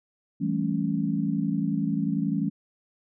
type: chord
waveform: sine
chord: A dominant seventh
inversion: second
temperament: equal with one note detuned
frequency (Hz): 164.81 / 196 / 216.2 / 277.2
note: E3 / G3 / A3 / C#4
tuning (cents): 0 / 0 / -30 / 0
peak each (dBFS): -29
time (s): 0.4-2.5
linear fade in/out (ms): 20
effects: none